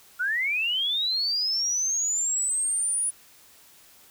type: linear sweep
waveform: sine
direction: up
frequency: 1400 to 9860 Hz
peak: -23 dBFS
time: 0.19-3.11 s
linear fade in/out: 20 ms
effects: white hiss -54 dBFS RMS until 4.1 s